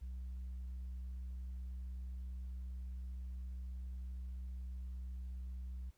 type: tone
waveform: sine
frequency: 63 Hz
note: B1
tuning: 35 cents sharp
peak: -39 dBFS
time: 0.01-5.91 s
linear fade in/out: 20 ms
effects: tanh soft clip ceiling -41 dBFS + pink hiss -75 dBFS RMS until 5.97 s